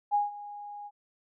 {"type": "tone with ADSR envelope", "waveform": "sine", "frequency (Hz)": 823, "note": "G#5", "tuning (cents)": -16, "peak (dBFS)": -21, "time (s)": [0.11, 0.91], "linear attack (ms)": 34, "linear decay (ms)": 160, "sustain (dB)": -18, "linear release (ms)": 47, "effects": []}